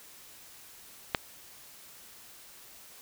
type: click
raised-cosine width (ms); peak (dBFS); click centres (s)
0.3; -8; 1.148
effects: white hiss -52 dBFS RMS until 3.01 s